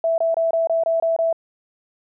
sine tone bursts, 659.3 Hz, E5, in tune, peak -16 dBFS, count 8, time 0.04-1.328 s, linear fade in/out 2 ms, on 140 ms, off 24 ms, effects none

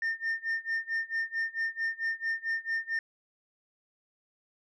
sine tone with tremolo, 1813 Hz, A#6, 49 cents flat, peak -24 dBFS, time 0.02-2.99 s, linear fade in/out 2 ms, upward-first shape sine, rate 4.5 Hz, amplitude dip 95%, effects tanh soft clip ceiling -26 dBFS

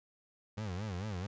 30% pulse tone with vibrato, 98 Hz, G2, in tune, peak -34 dBFS, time 0.57-1.27 s, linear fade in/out 10 ms, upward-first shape sine, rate 4.5 Hz, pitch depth 200 cents each way, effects resampled to 16000 Hz

